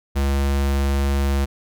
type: tone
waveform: square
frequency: 69.3 Hz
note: C#2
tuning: in tune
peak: -18 dBFS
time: 0.15-1.46 s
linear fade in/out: 20 ms
effects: none